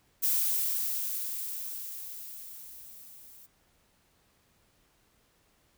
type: noise with level ramp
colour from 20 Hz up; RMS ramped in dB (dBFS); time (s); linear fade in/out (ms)
violet; -26 to -53; 0.22-3.47; 20
effects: pink hiss -68 dBFS RMS until 5.77 s